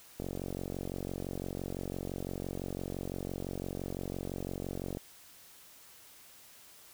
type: click train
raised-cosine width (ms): 2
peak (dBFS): -24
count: 220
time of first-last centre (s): 0.2-4.971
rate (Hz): 45.9
effects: white hiss -56 dBFS RMS until 6.93 s